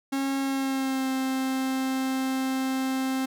45% pulse tone with pitch glide, 272.2 to 263.4 Hz, C#4 to C4, -31 to +12 cents, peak -25 dBFS, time 0.12-3.26 s, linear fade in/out 10 ms, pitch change -57 cents, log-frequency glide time 0.39-1.09 s, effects none

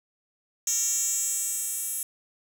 10% pulse tone with high-pass filter sweep, 460.9 Hz, A#4, 20 cents flat, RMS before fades -28 dBFS, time 0.67-2.03 s, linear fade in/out 2 ms, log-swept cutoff 6400 to 9800 Hz, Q 4.2, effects none

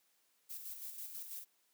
violet noise with tremolo, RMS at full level -45 dBFS, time 0.49-1.45 s, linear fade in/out 20 ms, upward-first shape square, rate 6.1 Hz, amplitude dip 45%, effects white hiss -75 dBFS RMS until 1.73 s + high-pass 200 Hz 12 dB/octave

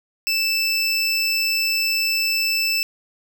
square tone pair together, 2642 / 5284 Hz, E7 / E8, +3 / +3 cents, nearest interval octave, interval 1200 cents, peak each -22 dBFS, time 0.27-2.83 s, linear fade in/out 0 ms, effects none

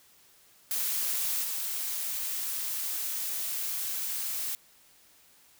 blue noise with level steps, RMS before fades -30 / -33 dBFS, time 0.71-4.55 s, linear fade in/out 0 ms, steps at 1.42 s, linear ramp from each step 20 ms, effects white hiss -60 dBFS RMS until 5.59 s

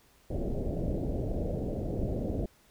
pink low-pass noise, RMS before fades -32 dBFS, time 0.3-2.46 s, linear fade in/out 5 ms, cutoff 640 Hz, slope 48 dB/octave, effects pink hiss -63 dBFS RMS until 2.7 s

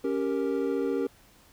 triangle chord, G diminished, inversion second, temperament equal, 277.2 / 392 / 466.2 Hz, Db4 / G4 / Bb4, 0 / 0 / 0 cents, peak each -28 dBFS, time 0.04-1.07 s, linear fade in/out 5 ms, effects pink hiss -58 dBFS RMS until 1.52 s

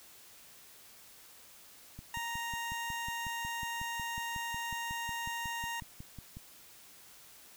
click train, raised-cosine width 5 ms, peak -33 dBFS, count 25, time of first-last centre 1.99-6.37 s, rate 5.48 Hz
20% pulse tone, 932.3 Hz, A#5, in tune, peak -31 dBFS, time 2.14-5.8 s, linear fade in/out 2 ms
effects white hiss -56 dBFS RMS until 7.56 s

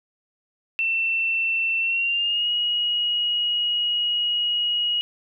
sine tone with pitch glide, 2686 to 2895 Hz, E7 to F#7, +32 to -38 cents, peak -20 dBFS, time 0.79-5.01 s, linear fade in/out 0 ms, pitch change +130 cents, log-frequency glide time 1.8-2.5 s, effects none

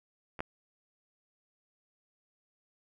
clicks, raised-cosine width 0.5 ms, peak -28 / -17 dBFS, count 2, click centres 0.392 / 0.405 s, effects none

